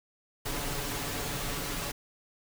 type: noise with comb filter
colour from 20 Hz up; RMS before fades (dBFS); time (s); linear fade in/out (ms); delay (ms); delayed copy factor
pink; -34; 0.45-1.92; 10; 7; +0.6
effects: none